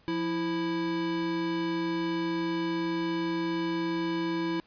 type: tone pair together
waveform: square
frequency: 174.61 / 329.6 Hz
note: F3 / E4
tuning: 0 / 0 cents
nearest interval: major seventh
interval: 1100 cents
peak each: -37 / -29 dBFS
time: 0.08-4.6 s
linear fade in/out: 0 ms
effects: pink hiss -62 dBFS RMS until 4.66 s + resampled to 11025 Hz